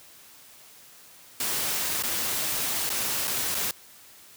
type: noise with dropouts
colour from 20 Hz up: white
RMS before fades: -28 dBFS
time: 1.4-3.71 s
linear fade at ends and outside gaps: 2 ms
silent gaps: 2.025-2.035 / 2.893-2.901 / 3.273-3.277 / 3.546-3.55 s
effects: white hiss -51 dBFS RMS until 4.36 s + high-pass 60 Hz 12 dB/octave